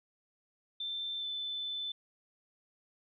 sine tone with pitch glide, 3556 to 3519 Hz, A7 to A7, +18 to 0 cents, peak -35 dBFS, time 0.8-1.92 s, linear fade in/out 5 ms, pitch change -18 cents, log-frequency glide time 1.19-1.25 s, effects none

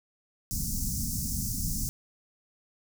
pink band-stop noise, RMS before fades -31 dBFS, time 0.51-1.89 s, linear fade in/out 0 ms, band 250 to 5300 Hz, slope 48 dB/octave, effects none

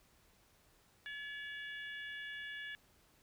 harmonic tone, 570 Hz, C#5, 48 cents sharp, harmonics 3 / 4 / 5 / 6, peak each -44 / -54 / -52 / -53 dBFS, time 1.06-2.75 s, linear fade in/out 0 ms, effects pink hiss -69 dBFS RMS until 3.22 s

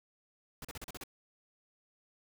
pink noise bursts, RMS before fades -44 dBFS, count 7, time 0.62-1.037 s, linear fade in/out 2 ms, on 27 ms, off 38 ms, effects none

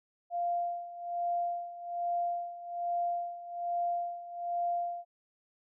sine tone with tremolo, 696 Hz, F5, 6 cents flat, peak -28 dBFS, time 0.3-5.05 s, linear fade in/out 50 ms, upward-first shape sine, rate 1.2 Hz, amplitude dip 80%, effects none

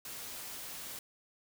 white noise, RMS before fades -44 dBFS, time 0.05-0.99 s, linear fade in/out 2 ms, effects none

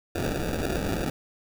white noise with sample-and-hold, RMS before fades -28 dBFS, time 0.15-1.1 s, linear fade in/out 5 ms, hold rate 1050 Hz, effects none

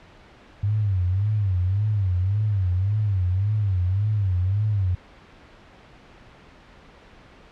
sine tone with vibrato, 98 Hz, G2, in tune, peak -19 dBFS, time 0.63-4.95 s, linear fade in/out 5 ms, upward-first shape sine, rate 1.8 Hz, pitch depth 160 cents each way, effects pink hiss -49 dBFS RMS until 7.51 s + low-pass 3000 Hz 12 dB/octave

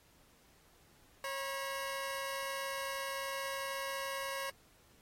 15% pulse tone pair together, 545.6 / 963 Hz, C#5 / B5, -28 / -44 cents, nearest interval minor seventh, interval 984 cents, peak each -32 / -37 dBFS, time 1.24-4.5 s, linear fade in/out 2 ms, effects pink hiss -66 dBFS RMS until 5.01 s + AAC 48 kbps

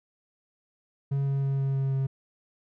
triangle tone with pitch steps, 138.59 / 137.79 / 137 / 136.21 / 135.42 / 134.64 Hz, C#3 / C#3 / C#3 / C#3 / C#3 / C3, 0 / -10 / -20 / -30 / -40 / +50 cents, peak -22 dBFS, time 1.11-2.07 s, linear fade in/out 10 ms, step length 160 ms, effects none

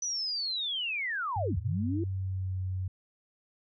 sine linear two-way sweep, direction down then up, 6000 to 65.6 to 351.1 Hz, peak -30 dBFS, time 0.02-2.04 s, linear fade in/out 5 ms, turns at 1.57 s
sine tone with pitch glide, 98 to 93.2 Hz, G2 to F#2, 0 to +13 cents, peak -30 dBFS, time 1.36-2.88 s, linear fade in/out 5 ms, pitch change -87 cents, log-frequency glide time 1.56-2.58 s
effects none

